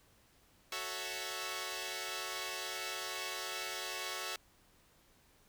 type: chord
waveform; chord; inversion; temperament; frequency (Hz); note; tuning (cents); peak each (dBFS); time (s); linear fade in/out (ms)
5% pulse; F# minor seventh; none; equal; 370 / 440 / 554.4 / 659.3; F#4 / A4 / C#5 / E5; 0 / 0 / 0 / 0; -33; 0.72-4.36; 2
effects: pink hiss -67 dBFS RMS until 5.48 s